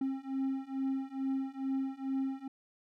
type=beating tone pair; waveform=triangle; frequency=266.8 / 269.1 Hz; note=C4 / C4; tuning=+34 / +49 cents; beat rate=2.3 Hz; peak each=-34 / -33 dBFS; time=0.01-2.48 s; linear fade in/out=5 ms; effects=none